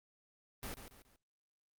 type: noise with echo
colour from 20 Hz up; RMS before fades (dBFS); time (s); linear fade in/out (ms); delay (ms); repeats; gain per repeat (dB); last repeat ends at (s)
pink; -43; 0.63-0.74; 0; 140; 3; -8; 1.16
effects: noise-tail reverb RT60 0.2 s tail -24 dB re dry + Opus 32 kbps